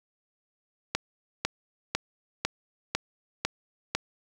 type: click train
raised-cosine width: 0.2 ms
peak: -8 dBFS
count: 7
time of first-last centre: 0.95-3.95 s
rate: 2 Hz
effects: 8-bit